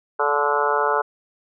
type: harmonic tone with a mistuned harmonic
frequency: 145.1 Hz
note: D3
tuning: 21 cents flat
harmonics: 3 / 4 / 5 / 6 / 7 / 8 / 9 / 10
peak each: -24 / -26 / -29 / -24 / -25 / -29 / -25 / -27 dBFS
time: 0.19-1.02 s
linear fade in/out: 10 ms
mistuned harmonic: 7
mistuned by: +20 cents
effects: none